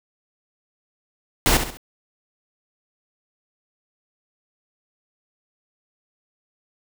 pink noise with echo, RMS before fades -17 dBFS, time 1.46-1.57 s, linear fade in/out 0 ms, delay 67 ms, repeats 3, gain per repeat -8 dB, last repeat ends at 1.771 s, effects none

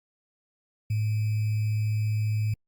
sine tone with sample-and-hold, 107.4 Hz, A2, 41 cents flat, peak -23 dBFS, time 0.9-2.54 s, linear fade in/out 5 ms, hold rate 2450 Hz, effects Opus 48 kbps

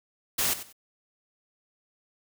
white noise with echo, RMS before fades -26 dBFS, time 0.38-0.54 s, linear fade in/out 10 ms, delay 94 ms, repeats 2, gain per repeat -13 dB, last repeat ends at 0.728 s, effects none

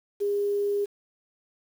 sine tone with quantisation, 406.5 Hz, G#4, 37 cents flat, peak -23 dBFS, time 0.2-0.86 s, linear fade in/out 20 ms, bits 8, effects none

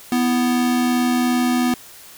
square tone pair together, 247.1 / 329.8 Hz, B3 / E4, +1 / +1 cents, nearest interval perfect fourth, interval 500 cents, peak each -17 / -26 dBFS, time 0.12-1.74 s, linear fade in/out 2 ms, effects white hiss -42 dBFS RMS until 2.17 s

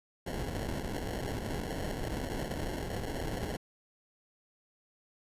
pink noise with sample-and-hold, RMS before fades -36 dBFS, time 0.26-3.57 s, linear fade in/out 10 ms, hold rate 1225 Hz, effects resampled to 32000 Hz

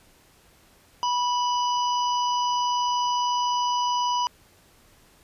harmonic tone with a mistuned harmonic, 987.8 Hz, B5, in tune, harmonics 1 / 3 / 5 / 6, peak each -22 / -32 / -36 / -38 dBFS, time 1.03-4.27 s, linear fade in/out 0 ms, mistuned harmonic 1, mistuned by -15 cents, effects pink hiss -57 dBFS RMS until 5.23 s + resampled to 32000 Hz

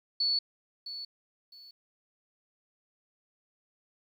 sine tone with echo, 4435 Hz, C#8, in tune, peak -25 dBFS, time 0.2-0.39 s, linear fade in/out 5 ms, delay 660 ms, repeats 2, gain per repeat -12 dB, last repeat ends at 1.71 s, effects 11-bit

